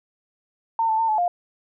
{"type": "tone with pitch steps", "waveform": "sine", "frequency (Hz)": [907, 880, 902, 862, 705], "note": ["A#5", "A5", "A5", "A5", "F5"], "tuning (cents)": [-48, 0, 43, -36, 16], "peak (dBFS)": -18, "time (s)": [0.79, 1.28], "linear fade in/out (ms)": 2, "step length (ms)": 98, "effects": []}